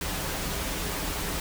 pink noise with comb filter, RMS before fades -31 dBFS, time 0.01-1.4 s, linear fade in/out 2 ms, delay 8.5 ms, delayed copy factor -0.5, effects none

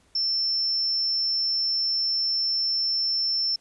sine tone, 5360 Hz, E8, 28 cents sharp, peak -22 dBFS, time 0.15-3.56 s, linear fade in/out 5 ms, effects pink hiss -62 dBFS RMS until 3.6 s + resampled to 24000 Hz

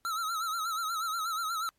square tone with vibrato, 1318.5 Hz, E6, in tune, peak -31 dBFS, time 0.05-1.69 s, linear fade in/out 0 ms, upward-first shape sine, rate 8.3 Hz, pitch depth 86 cents each way, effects pink hiss -75 dBFS RMS until 1.78 s + MP3 64 kbps

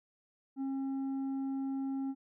sine tone with tanh clipping, 270 Hz, C#4, 45 cents flat, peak -34 dBFS, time 0.56-2.15 s, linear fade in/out 50 ms, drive 5 dB, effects none

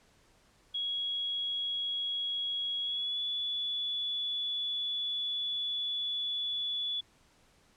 sine tone with pitch glide, 3322 to 3431 Hz, G#7 to A7, 0 to -44 cents, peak -31 dBFS, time 0.74-7.01 s, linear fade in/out 10 ms, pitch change +56 cents, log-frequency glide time 2.81-3.2 s, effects pink hiss -65 dBFS RMS until 7.76 s + low-pass 9000 Hz 12 dB/octave

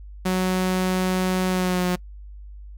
sawtooth tone with pitch glide, 185 to 180.05 Hz, F#3 to F#3, 0 to -47 cents, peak -16 dBFS, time 0.25-1.96 s, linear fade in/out 10 ms, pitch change -47 cents, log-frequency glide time 1.49-1.85 s, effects noise-tail reverb RT60 0.1 s tail -25 dB re dry + added 50 Hz sine -37 dBFS peak until 2.77 s

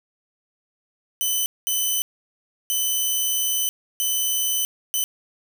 5% pulse tone bursts at uneven times, 3020 Hz, F#7, 35 cents sharp, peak -12 dBFS, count 5, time 1.21-1.46 / 1.67-2.02 / 2.7-3.69 / 4-4.65 / 4.94-5.04 s, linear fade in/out 0 ms, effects 7-bit

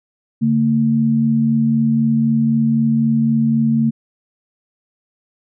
sine tone pair together, 142.8 / 226.7 Hz, D3 / A#3, -48 / -48 cents, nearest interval minor sixth, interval 800 cents, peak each -19 / -13 dBFS, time 0.41-3.91 s, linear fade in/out 20 ms, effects none

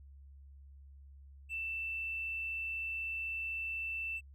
triangle tone, 2664 Hz, E7, 18 cents sharp, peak -32 dBFS, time 1.49-4.21 s, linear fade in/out 50 ms, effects tanh soft clip ceiling -34 dBFS + added 69 Hz sine -52 dBFS peak until 4.34 s

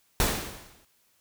pink noise with exponential decay, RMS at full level -22 dBFS, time 0.2-0.85 s, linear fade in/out 1 ms, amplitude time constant 140 ms, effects white hiss -67 dBFS RMS until 1.2 s

